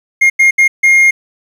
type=tone bursts at uneven times; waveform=triangle; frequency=2132 Hz; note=C7; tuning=32 cents sharp; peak=-3 dBFS; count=4; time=0.21-0.3 / 0.39-0.51 / 0.58-0.68 / 0.83-1.11 s; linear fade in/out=10 ms; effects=7-bit